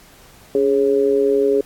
sine tone with amplitude modulation, 415.3 Hz, G#4, in tune, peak -9 dBFS, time 0.55-1.61 s, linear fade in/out 2 ms, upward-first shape sine, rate 131 Hz, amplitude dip 85%, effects pink hiss -47 dBFS RMS until 1.65 s + AAC 64 kbps

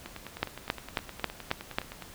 two click trains, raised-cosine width 0.3 ms, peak -23 / -10 dBFS, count 20 / 6, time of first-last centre 0.06-2.023 / 0.43-1.785 s, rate 9.68 / 3.69 Hz, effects pink hiss -49 dBFS RMS until 2.14 s

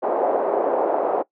white band-pass noise, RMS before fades -21 dBFS, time 0.02-1.23 s, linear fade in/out 20 ms, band 390 to 730 Hz, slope 24 dB/octave, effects noise-tail reverb RT60 0.1 s tail -20 dB re dry

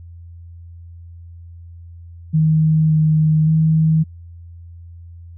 sine tone with pitch steps, 157 / 155.6 / 158.6 Hz, D#3 / D#3 / D#3, +16 / 0 / +33 cents, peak -11 dBFS, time 2.33-4.04 s, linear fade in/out 20 ms, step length 570 ms, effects added 85 Hz sine -35 dBFS peak until 5.37 s

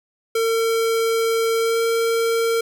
square tone with pitch glide, 454.1 to 458.1 Hz, A#4 to A#4, -45 to -30 cents, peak -18 dBFS, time 0.35-2.61 s, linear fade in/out 5 ms, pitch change +15 cents, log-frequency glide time 1.56-1.8 s, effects 10-bit

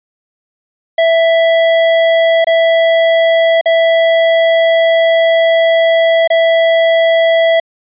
square tone with dropouts, 660 Hz, E5, 2 cents sharp, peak -8 dBFS, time 0.98-7.6 s, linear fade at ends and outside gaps 5 ms, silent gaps 2.445-2.469 / 3.612-3.657 / 6.276-6.302 s, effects resampled to 8000 Hz

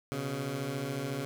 15% pulse beating tone pair, 125.5 / 139.5 Hz, B2 / C#3, +28 / +11 cents, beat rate 14 Hz, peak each -32 / -28 dBFS, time 0.12-1.25 s, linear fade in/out 0 ms, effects none

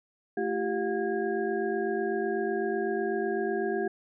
sine tone cluster, 219.4 / 343.4 / 391.4 / 715 / 1638 Hz, A3 / F4 / G4 / F5 / G#6, -5 / -29 / -3 / +41 / -24 cents, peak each -36 / -33 / -29 / -35 / -38 dBFS, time 0.37-3.88 s, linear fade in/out 5 ms, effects none

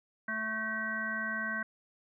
harmonic tone with a mistuned harmonic, 220 Hz, A3, in tune, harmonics 1 / 3 / 5 / 7 / 9, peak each -41 / -45 / -42 / -34 / -39 dBFS, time 0.28-1.63 s, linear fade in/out 5 ms, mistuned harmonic 9, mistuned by -58 cents, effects none

